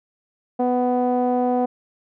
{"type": "tone with low-pass filter", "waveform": "sawtooth", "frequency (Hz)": 248.5, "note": "B3", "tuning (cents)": 11, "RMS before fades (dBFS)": -20, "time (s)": [0.59, 1.66], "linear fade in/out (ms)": 10, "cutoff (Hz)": 680, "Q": 4.4, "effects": []}